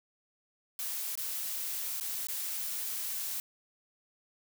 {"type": "noise with dropouts", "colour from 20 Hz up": "blue", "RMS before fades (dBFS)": -36, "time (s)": [0.79, 3.4], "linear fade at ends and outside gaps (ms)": 1, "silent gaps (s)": [[1.154, 1.175], [2, 2.009], [2.27, 2.285]], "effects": []}